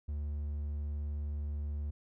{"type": "tone", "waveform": "triangle", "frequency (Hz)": 73.42, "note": "D2", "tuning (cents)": 0, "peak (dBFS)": -32, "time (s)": [0.08, 1.91], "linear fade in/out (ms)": 10, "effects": []}